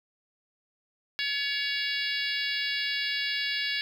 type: harmonic tone with a mistuned harmonic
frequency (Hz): 562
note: C#5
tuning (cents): +24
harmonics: 3 / 4 / 5 / 6 / 7 / 8 / 9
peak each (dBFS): -33 / -34 / -35 / -36 / -36 / -37 / -38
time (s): 1.19-3.81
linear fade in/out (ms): 0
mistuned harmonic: 3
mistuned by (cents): +21
effects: 9-bit